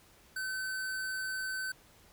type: tone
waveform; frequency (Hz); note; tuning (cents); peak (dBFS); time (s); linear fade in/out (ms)
square; 1528; G6; -45; -35; 0.36-1.72; 5
effects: pink hiss -61 dBFS RMS until 2.12 s